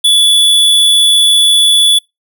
square tone, 3439 Hz, A7, 40 cents flat, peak -6 dBFS, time 0.04-1.99 s, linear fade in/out 10 ms, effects noise-tail reverb RT60 0.2 s tail -26 dB re dry

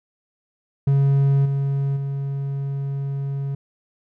triangle tone with level steps, 138.59 Hz, C#3, in tune, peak -12 / -17 / -21 dBFS, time 0.87-3.55 s, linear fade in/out 5 ms, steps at 1.45 / 1.96 s, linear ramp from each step 10 ms, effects none

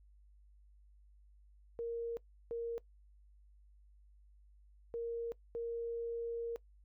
sine tone bursts at uneven times, 466.1 Hz, A#4, in tune, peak -36 dBFS, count 4, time 1.79-2.17 / 2.51-2.78 / 4.94-5.32 / 5.55-6.56 s, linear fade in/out 0 ms, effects noise-tail reverb RT60 0.1 s tail -20 dB re dry + added 50 Hz sine -60 dBFS peak until 6.84 s

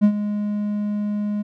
triangle tone with ADSR envelope, 207.7 Hz, G#3, in tune, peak -7 dBFS, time 0.01-1.43 s, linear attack 31 ms, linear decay 76 ms, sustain -12 dB, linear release 19 ms, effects none

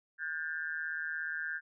sine tone with amplitude modulation, 1600 Hz, G6, 35 cents sharp, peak -30 dBFS, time 0.18-1.61 s, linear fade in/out 50 ms, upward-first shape sine, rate 157 Hz, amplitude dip 100%, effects none

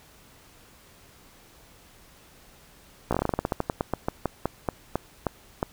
slowing click train, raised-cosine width 1 ms, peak -10 dBFS, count 23, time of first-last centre 3.11-5.629 s, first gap 16 ms, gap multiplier 1.16, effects pink hiss -54 dBFS RMS until 5.72 s

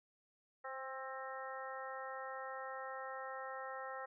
harmonic tone with a mistuned harmonic, 265 Hz, C4, 22 cents sharp, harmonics 2 / 3 / 4 / 5 / 6 / 7, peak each -48 / -49 / -51 / -49 / -57 / -51 dBFS, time 0.64-4.06 s, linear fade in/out 10 ms, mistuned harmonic 2, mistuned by -15 cents, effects none

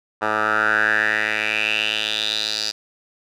10% pulse tone with band-pass filter sweep, 107.6 Hz, A2, 38 cents flat, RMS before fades -21 dBFS, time 0.21-2.72 s, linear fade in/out 20 ms, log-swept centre 1100 to 4800 Hz, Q 5.4, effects none

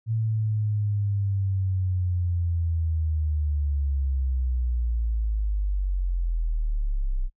sine linear sweep, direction down, 112.9 to 30.87 Hz, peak -22 dBFS, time 0.06-7.3 s, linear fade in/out 50 ms, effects noise-tail reverb RT60 0.1 s tail -25 dB re dry

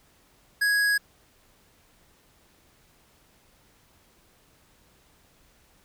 sine tone with hard clipping, 1661.2 Hz, G#6, in tune, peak -22 dBFS, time 0.61-0.98 s, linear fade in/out 10 ms, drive 14 dB, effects pink hiss -61 dBFS RMS until 5.84 s

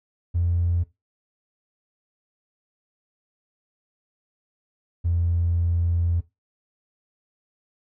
triangle tone pair in turn, 86.3 / 85.36 Hz, F2 / F2, -20 / -39 cents, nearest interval unison, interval 19 cents, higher first, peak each -16 dBFS, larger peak neither, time 0.34-0.84 / 5.04-6.21 s, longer second, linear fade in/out 20 ms, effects noise-tail reverb RT60 0.2 s tail -18 dB re dry + tanh soft clip ceiling -16 dBFS

